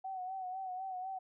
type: tone with vibrato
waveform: sine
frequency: 750 Hz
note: F#5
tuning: 23 cents sharp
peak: -38 dBFS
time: 0.04-1.19 s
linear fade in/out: 10 ms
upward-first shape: sine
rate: 4 Hz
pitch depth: 49 cents each way
effects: none